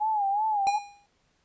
sine tone with vibrato, 830 Hz, G#5, 1 cent flat, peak -23 dBFS, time 0-0.79 s, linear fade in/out 20 ms, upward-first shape sine, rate 2.7 Hz, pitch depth 100 cents each way
square tone with exponential decay, 814 Hz, G#5, 35 cents flat, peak -24 dBFS, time 0.67-1.06 s, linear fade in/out 0 ms, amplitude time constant 83 ms
effects pink hiss -69 dBFS RMS until 1.44 s + resampled to 16000 Hz

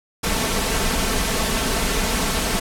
pink noise with comb filter, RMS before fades -21 dBFS, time 0.23-2.6 s, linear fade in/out 10 ms, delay 4.5 ms, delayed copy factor +0.55, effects low-pass 12000 Hz 12 dB/octave

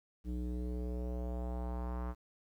square tone with low-pass filter sweep, 61.1 Hz, B1, 18 cents flat, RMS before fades -38 dBFS, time 0.24-2.15 s, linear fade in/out 50 ms, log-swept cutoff 290 to 1200 Hz, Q 2.2, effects 11-bit

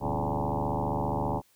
sine tone with frequency modulation, 349.2 Hz, F4, in tune, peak -26 dBFS, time 0-1.42 s, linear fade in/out 50 ms, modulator 75 Hz, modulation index 8, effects white hiss -65 dBFS RMS until 1.55 s

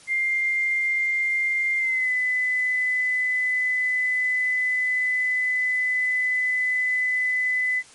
sine tone with pitch glide, 2100 to 2007 Hz, C7 to B6, +6 to +27 cents, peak -20 dBFS, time 0.07-7.83 s, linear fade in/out 50 ms, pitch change -79 cents, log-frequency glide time 1.78-2.11 s, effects white hiss -49 dBFS RMS until 7.94 s + MP3 48 kbps

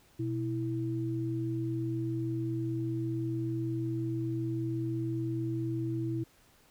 sine tone pair together, 122.9 / 328.1 Hz, B2 / E4, -8 / -8 cents, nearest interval octave + perfect fourth, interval 1700 cents, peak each -33 / -33 dBFS, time 0.19-6.24 s, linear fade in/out 10 ms, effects pink hiss -63 dBFS RMS until 6.7 s

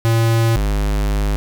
square tone pair in turn, 114.2 / 50.96 Hz, A#2 / G#1, -35 / -32 cents, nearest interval octave + major second, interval 1397 cents, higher first, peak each -13 / -16 dBFS, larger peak first, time 0.05-0.56 / 0.56-1.36 s, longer second, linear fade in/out 0 ms, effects none

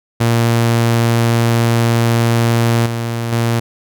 sawtooth tone with level steps, 116.54 Hz, A#2, in tune, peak -7 / -14 / -9 dBFS, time 0.2-3.6 s, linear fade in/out 10 ms, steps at 2.86 / 3.32 s, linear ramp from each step 5 ms, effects none

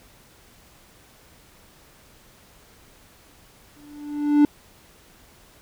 triangle tone with exponential growth, 293.7 Hz, D4, in tune, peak -8 dBFS, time 3.76-4.45 s, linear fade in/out 2 ms, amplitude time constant 150 ms, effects pink hiss -53 dBFS RMS until 5.61 s

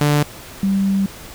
sawtooth / sine tone pair in turn, 147.1 / 195.34 Hz, D3 / G3, +3 / -6 cents, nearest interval perfect fourth, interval 491 cents, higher second, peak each -9 / -14 dBFS, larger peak first, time 0.01-0.23 / 0.63-1.06 s, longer second, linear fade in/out 2 ms, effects pink hiss -37 dBFS RMS until 1.34 s

